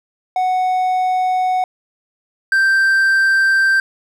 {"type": "tone pair in turn", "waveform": "triangle", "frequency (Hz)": [740, 1568], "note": ["F#5", "G6"], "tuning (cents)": [0, 0], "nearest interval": "octave + minor second", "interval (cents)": 1300, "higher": "second", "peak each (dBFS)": [-12, -9], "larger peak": "second", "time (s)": [[0.36, 1.64], [2.52, 3.8]], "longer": "neither", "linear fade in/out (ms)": 2, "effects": []}